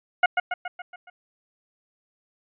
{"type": "tone with echo", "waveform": "20% pulse", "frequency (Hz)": 721, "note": "F#5", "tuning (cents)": -45, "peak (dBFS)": -9, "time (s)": [0.23, 0.26], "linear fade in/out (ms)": 5, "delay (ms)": 140, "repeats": 6, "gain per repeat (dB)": -5, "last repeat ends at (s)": 1.1, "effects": ["resampled to 8000 Hz"]}